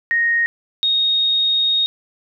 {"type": "tone pair in turn", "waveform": "sine", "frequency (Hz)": [1864.7, 3729], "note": ["A#6", "A#7"], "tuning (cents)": [0, 0], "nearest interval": "octave", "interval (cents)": 1200, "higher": "second", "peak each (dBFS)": -14, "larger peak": "neither", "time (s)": [[0.11, 0.46], [0.83, 1.86]], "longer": "second", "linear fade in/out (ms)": 0, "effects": []}